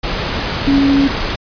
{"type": "tone in noise", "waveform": "sine", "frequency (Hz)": 277.2, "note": "C#4", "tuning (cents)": 0, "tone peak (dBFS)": -9, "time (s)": [0.67, 1.08], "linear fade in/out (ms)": 10, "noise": "pink", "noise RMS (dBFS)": -19, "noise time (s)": [0.03, 1.36], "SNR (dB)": 7, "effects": ["resampled to 11025 Hz"]}